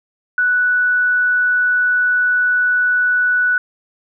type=tone; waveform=sine; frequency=1480 Hz; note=F#6; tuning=in tune; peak=-12 dBFS; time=0.38-3.58 s; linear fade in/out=2 ms; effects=none